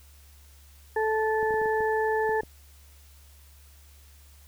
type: harmonic tone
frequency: 437.1 Hz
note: A4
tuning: 11 cents flat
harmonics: 1 / 2 / 4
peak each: -25 / -28 / -31 dBFS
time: 0.96-2.41 s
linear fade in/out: 5 ms
type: clicks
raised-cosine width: 2 ms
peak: -27 dBFS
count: 8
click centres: 1.429 / 1.508 / 1.541 / 1.616 / 1.658 / 1.806 / 2.293 / 2.434 s
effects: added 71 Hz sine -51 dBFS peak until 4.47 s + white hiss -58 dBFS RMS until 4.47 s